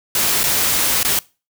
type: noise with dropouts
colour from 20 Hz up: white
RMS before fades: -17 dBFS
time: 0.15-1.19 s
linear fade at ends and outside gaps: 2 ms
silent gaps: 0.433-0.438 / 1.031-1.048 s
effects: noise-tail reverb RT60 0.3 s tail -22 dB re dry